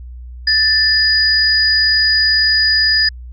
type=tone pair together; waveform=sine; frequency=1760 / 4931 Hz; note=A6 / D#8; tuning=0 / -16 cents; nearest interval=octave + tritone; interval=1784 cents; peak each=-14 / -12 dBFS; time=0.47-3.09 s; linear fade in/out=5 ms; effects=added 61 Hz sine -29 dBFS peak until 3.32 s